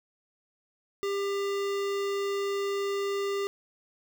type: tone with notch filter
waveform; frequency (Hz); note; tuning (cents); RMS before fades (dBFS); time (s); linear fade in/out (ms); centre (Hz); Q
square; 398.7; G4; +29; -30; 1.03-3.47; 0; 11000; 0.81
effects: none